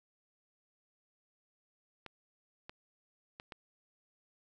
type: clicks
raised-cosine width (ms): 0.3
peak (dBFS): -29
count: 4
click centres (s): 2.063 / 2.695 / 3.399 / 3.522
effects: none